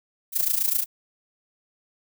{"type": "noise with amplitude modulation", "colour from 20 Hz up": "violet", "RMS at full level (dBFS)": -20, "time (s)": [0.32, 0.86], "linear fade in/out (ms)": 50, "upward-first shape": "sine", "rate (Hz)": 27.9, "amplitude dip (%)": 80, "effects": []}